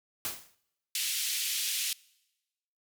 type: noise with exponential decay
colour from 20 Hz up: white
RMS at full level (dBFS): -31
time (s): 0.25-0.55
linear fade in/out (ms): 1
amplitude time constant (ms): 65
type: band-pass noise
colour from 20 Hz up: pink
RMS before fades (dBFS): -32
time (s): 0.95-1.93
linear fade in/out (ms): 2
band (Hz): 2600 to 16000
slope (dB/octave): 24
effects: noise-tail reverb RT60 1.0 s tail -24 dB re dry